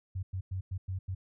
sine tone bursts at uneven times, 93.9 Hz, F#2, 26 cents sharp, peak -32 dBFS, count 6, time 0.15-0.23 / 0.33-0.41 / 0.51-0.61 / 0.71-0.78 / 0.88-0.99 / 1.08-1.15 s, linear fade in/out 10 ms, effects none

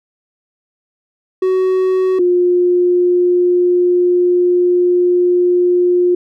triangle / sine tone pair in turn, 373.8 / 356 Hz, F#4 / F4, +18 / +33 cents, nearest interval minor second, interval 85 cents, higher first, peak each -9 dBFS, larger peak neither, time 1.42-2.19 / 2.19-6.15 s, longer second, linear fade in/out 5 ms, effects none

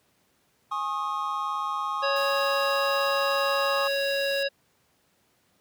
triangle chord, Ab suspended fourth, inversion none, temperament equal with one note detuned, 830.6 / 1086.5 / 1244.5 Hz, Ab5 / Db6 / Eb6, 0 / -35 / 0 cents, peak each -33 / -28 / -29 dBFS, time 0.71-3.88 s, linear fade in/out 10 ms
harmonic tone, 554.4 Hz, C#5, in tune, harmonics 1 / 3 / 5 / 7 / 9, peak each -26 / -31 / -33 / -34 / -36 dBFS, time 2.02-4.49 s, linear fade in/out 20 ms
white noise, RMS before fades -44 dBFS, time 2.16-4.43 s, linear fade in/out 2 ms
effects pink hiss -67 dBFS RMS until 5.6 s + high-pass 100 Hz 12 dB/octave

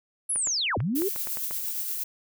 sine linear two-way sweep, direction down then up, 11175 to 87.31 to 421 Hz, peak -24 dBFS, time 0.29-1.09 s, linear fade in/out 10 ms, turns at 0.78 s
clicks, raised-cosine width 0.5 ms, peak -23 dBFS, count 8, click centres 0.359 / 0.472 / 0.804 / 1.02 / 1.161 / 1.272 / 1.372 / 1.51 s
violet noise with tremolo, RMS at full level -30 dBFS, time 0.95-2.04 s, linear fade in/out 10 ms, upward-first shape sine, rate 8.6 Hz, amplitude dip 30%
effects none

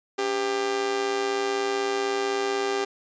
sawtooth tone with amplitude modulation, 397.3 Hz, G4, 23 cents sharp, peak -17 dBFS, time 0.18-2.85 s, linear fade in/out 10 ms, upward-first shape sine, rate 116 Hz, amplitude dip 65%, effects resampled to 16000 Hz

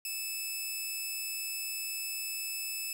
10% pulse tone, 2614 Hz, E7, 15 cents flat, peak -26 dBFS, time 0.05-2.93 s, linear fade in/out 2 ms, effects 9-bit

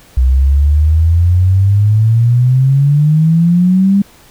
sine exponential sweep, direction up, 62.5 to 201.7 Hz, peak -6 dBFS, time 0.17-4.02 s, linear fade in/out 5 ms, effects pink hiss -43 dBFS RMS until 4.3 s

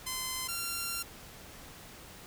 5% pulse tone pair in turn, 1032 / 1377.6 Hz, C6 / F6, -24 / -24 cents, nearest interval perfect fourth, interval 500 cents, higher second, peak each -22 dBFS, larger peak neither, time 0.06-0.48 / 0.48-1.03 s, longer second, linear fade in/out 10 ms, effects pink hiss -50 dBFS RMS until 2.26 s

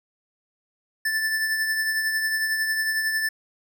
square tone with tremolo, 1760 Hz, A6, in tune, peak -21 dBFS, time 1.05-3.29 s, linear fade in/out 5 ms, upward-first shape triangle, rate 11 Hz, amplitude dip 45%, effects none

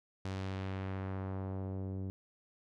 sawtooth tone with low-pass filter sweep, 95.5 Hz, G2, 45 cents flat, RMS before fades -39 dBFS, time 0.25-2.1 s, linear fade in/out 0 ms, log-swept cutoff 6100 to 330 Hz, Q 0.91, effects none

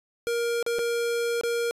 square tone with dropouts, 470 Hz, A#4, 14 cents sharp, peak -25 dBFS, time 0.27-1.71 s, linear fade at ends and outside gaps 0 ms, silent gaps 0.627-0.664 / 0.786-0.791 / 1.411-1.435 s, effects resampled to 32000 Hz

